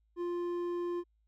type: tone with hard clipping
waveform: sine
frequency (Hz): 349.2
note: F4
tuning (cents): 0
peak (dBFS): -34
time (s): 0.16-1.04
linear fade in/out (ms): 50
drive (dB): 6
effects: added 54 Hz sine -69 dBFS peak until 1.27 s